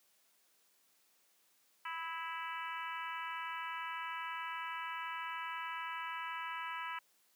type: harmonic tone with a mistuned harmonic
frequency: 329.6 Hz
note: E4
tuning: in tune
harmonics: 3 / 4 / 5 / 6 / 7 / 8 / 9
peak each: -43 / -45 / -47 / -49 / -50 / -51 / -52 dBFS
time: 1.85-6.99 s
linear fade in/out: 5 ms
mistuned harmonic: 4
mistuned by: -21 cents
effects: white hiss -72 dBFS RMS until 7.35 s + high-pass 200 Hz 12 dB/octave